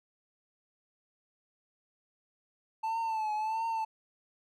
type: tone with vibrato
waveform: triangle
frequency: 880 Hz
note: A5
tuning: in tune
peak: -28 dBFS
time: 2.83-3.85 s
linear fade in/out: 10 ms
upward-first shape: triangle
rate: 1.5 Hz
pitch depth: 71 cents each way
effects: none